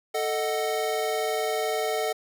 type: chord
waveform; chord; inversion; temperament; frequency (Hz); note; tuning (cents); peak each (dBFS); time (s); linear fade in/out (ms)
square; D# diminished; second; equal; 440 / 622.3 / 740; A4 / D#5 / F#5; 0 / 0 / 0; -29 / -31 / -31; 0.14-2.13; 10
effects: none